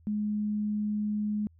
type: tone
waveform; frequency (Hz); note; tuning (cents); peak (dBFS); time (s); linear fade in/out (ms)
sine; 210; G#3; +19; -27; 0.07-1.47; 0
effects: added 82 Hz sine -56 dBFS peak until 1.59 s